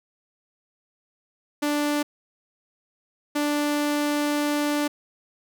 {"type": "tone bursts at uneven times", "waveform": "sawtooth", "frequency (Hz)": 293.7, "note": "D4", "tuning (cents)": 0, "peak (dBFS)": -18, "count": 2, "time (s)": [[1.62, 2.03], [3.35, 4.88]], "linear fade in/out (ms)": 10, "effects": []}